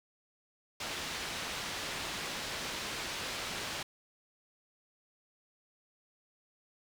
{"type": "low-pass noise", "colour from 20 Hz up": "white", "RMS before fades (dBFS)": -39, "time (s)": [0.8, 3.83], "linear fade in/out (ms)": 5, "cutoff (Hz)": 4400, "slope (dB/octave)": 12, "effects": []}